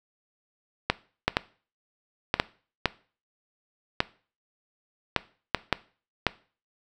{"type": "clicks", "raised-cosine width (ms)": 0.3, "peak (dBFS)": -4, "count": 11, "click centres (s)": [0.9, 1.28, 1.369, 2.341, 2.399, 2.857, 4.004, 5.163, 5.547, 5.727, 6.267], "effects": ["noise-tail reverb RT60 0.4 s tail -19 dB re dry"]}